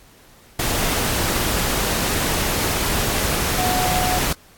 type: tone in noise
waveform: sine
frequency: 732 Hz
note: F#5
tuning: 19 cents flat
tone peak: -21 dBFS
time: 3.58-4.19 s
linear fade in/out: 5 ms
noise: pink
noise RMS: -21 dBFS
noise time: 0.59-4.33 s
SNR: -3 dB
effects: pink hiss -50 dBFS RMS until 4.57 s + AAC 64 kbps